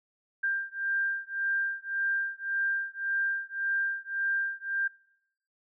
sine beating tone pair, 1588 / 1589.8 Hz, G6 / G6, +22 / +24 cents, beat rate 1.8 Hz, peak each -31 dBFS, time 0.43-4.88 s, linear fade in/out 10 ms, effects noise-tail reverb RT60 0.7 s tail -23 dB re dry

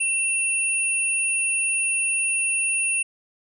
sine tone pair together, 2691 / 9590 Hz, E7 / D9, +35 / +35 cents, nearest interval octave + minor seventh, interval 2200 cents, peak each -23 dBFS, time 0-3.03 s, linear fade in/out 10 ms, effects none

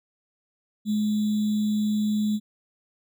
sine tone with sample-and-hold, 211.6 Hz, G#3, 33 cents sharp, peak -21 dBFS, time 0.85-2.4 s, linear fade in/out 50 ms, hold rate 3675 Hz, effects none

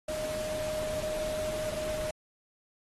sine tone in noise, 618 Hz, D#5, 12 cents flat, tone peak -32 dBFS, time 0.08-2.11 s, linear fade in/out 5 ms, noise pink, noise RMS -40 dBFS, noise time 0.08-2.11 s, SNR +5 dB, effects AAC 32 kbps

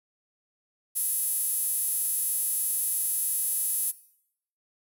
sawtooth tone with high-pass filter, 423.1 Hz, G#4, 32 cents sharp, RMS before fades -28 dBFS, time 0.95-3.92 s, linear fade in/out 20 ms, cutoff 11000 Hz, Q 4.9, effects noise-tail reverb RT60 0.7 s tail -19 dB re dry

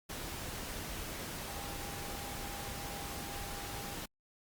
sine tone in noise, 804 Hz, G5, 44 cents sharp, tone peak -49 dBFS, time 1.47-3.95 s, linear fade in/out 10 ms, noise pink, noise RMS -42 dBFS, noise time 0.09-4.06 s, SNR -10 dB, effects Opus 48 kbps

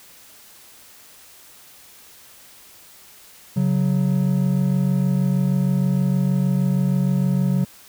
triangle tone pair together, 138.59 / 185 Hz, C#3 / F#3, 0 / 0 cents, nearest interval perfect fourth, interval 500 cents, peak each -18 / -17 dBFS, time 3.56-7.65 s, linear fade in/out 10 ms, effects white hiss -47 dBFS RMS until 7.88 s

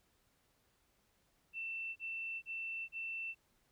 sine tone bursts, 2679 Hz, E7, 27 cents sharp, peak -39 dBFS, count 4, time 1.53-3.349 s, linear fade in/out 50 ms, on 430 ms, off 33 ms, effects pink hiss -75 dBFS RMS until 3.71 s

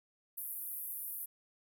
white band-pass noise, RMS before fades -42 dBFS, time 0.37-1.26 s, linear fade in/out 10 ms, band 11000 to 15000 Hz, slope 48 dB/octave, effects none

